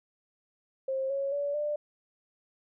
sine tone with pitch steps, 532 / 551.7 / 572.2 / 593.4 Hz, C5 / C#5 / D5 / D5, +29 / -8 / -45 / +18 cents, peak -28 dBFS, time 0.88-1.76 s, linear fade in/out 5 ms, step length 220 ms, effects none

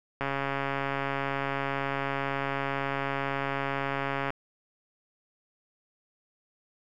click train, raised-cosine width 0.5 ms, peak -15 dBFS, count 566, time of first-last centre 0.21-4.304 s, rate 138 Hz, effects none

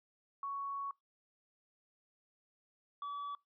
sine / triangle tone pair in turn, 1114 / 1145.3 Hz, C#6 / D6, +8 / -44 cents, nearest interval unison, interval 48 cents, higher second, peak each -37 / -37 dBFS, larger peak neither, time 0.43-0.91 / 3.02-3.35 s, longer first, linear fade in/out 2 ms, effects noise-tail reverb RT60 0.2 s tail -25 dB re dry + resampled to 11025 Hz

